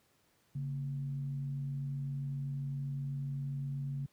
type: tone with frequency modulation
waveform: sine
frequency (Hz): 140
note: C#3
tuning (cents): +18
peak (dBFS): -34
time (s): 0.55-4.06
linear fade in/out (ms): 5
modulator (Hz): 92.3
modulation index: 0.35
effects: pink hiss -71 dBFS RMS until 4.12 s + high-pass 80 Hz 12 dB/octave